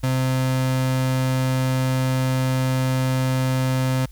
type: tone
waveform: 35% pulse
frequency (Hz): 130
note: C3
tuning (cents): -11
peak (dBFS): -17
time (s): 0.03-4.06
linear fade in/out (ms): 10
effects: added 50 Hz sine -39 dBFS peak until 4.11 s + white hiss -56 dBFS RMS until 4.11 s

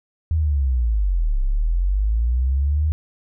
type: linear two-way sweep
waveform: sine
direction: down then up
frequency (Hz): 82.41 to 32.1 to 78.8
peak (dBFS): -16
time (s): 0.31-2.92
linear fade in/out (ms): 0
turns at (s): 1.41
effects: none

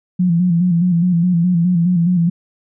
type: tone with vibrato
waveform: sine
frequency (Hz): 174.61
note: F3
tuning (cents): 0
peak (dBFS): -11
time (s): 0.19-2.3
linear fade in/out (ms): 10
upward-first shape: square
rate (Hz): 4.8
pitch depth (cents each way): 61
effects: none

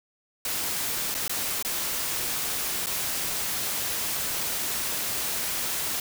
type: noise with dropouts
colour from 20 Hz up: white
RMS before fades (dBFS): -29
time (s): 0.45-6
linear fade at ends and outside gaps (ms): 2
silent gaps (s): 1.143-1.149 / 1.28-1.295 / 1.626-1.648 / 2.861-2.868
effects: none

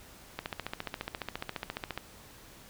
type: click train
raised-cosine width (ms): 0.3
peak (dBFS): -18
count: 24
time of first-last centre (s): 0.39-1.976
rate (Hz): 14.5
effects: pink hiss -53 dBFS RMS until 2.69 s

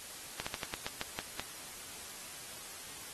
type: slowing click train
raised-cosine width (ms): 0.2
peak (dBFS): -17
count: 9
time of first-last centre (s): 0.4-1.396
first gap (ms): 65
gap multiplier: 1.18
effects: white hiss -47 dBFS RMS until 3.13 s + AAC 32 kbps

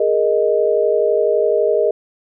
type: chord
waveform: sine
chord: Ab suspended second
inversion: none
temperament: just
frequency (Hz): 415.3 / 467.2 / 623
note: Ab4 / Bb4 / Eb5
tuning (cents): 0 / +4 / +2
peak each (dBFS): -17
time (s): 0-1.91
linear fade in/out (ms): 5
effects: none

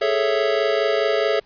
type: chord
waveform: square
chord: A major seventh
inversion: third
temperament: equal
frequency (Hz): 415.3 / 440 / 554.4 / 659.3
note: G#4 / A4 / C#5 / E5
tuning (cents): 0 / 0 / 0 / 0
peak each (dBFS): -24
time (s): 0.01-1.4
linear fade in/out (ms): 10
effects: pink hiss -55 dBFS RMS until 1.45 s + resampled to 11025 Hz

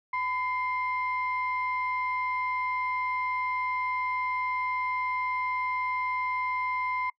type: tone pair together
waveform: sine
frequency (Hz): 1006.8 / 2104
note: B5 / C7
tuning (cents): +33 / +9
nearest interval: octave + minor second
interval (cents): 1276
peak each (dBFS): -28 / -32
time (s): 0.13-7.1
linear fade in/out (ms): 5
effects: noise-tail reverb RT60 0.1 s tail -24 dB re dry + tanh soft clip ceiling -20 dBFS

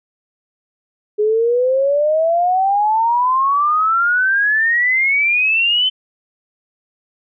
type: exponential sweep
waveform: sine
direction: up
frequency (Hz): 415.3 to 3079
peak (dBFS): -12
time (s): 1.18-5.9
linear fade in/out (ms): 20
effects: none

